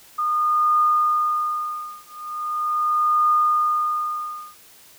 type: tone with tremolo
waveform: sine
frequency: 1222 Hz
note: D#6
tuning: 32 cents flat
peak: -14 dBFS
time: 0.18-4.56 s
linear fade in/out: 10 ms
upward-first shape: triangle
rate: 0.4 Hz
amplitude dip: 100%
effects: white hiss -49 dBFS RMS until 4.98 s